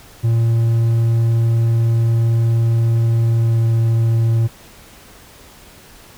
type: tone with pitch glide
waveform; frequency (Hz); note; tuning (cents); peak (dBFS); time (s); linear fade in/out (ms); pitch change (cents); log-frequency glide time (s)
triangle; 115.1 to 114.24; A#2 to A#2; -22 to -35; -10; 0.23-4.48; 20; -13; 3.32-3.61
effects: pink hiss -43 dBFS RMS until 6.17 s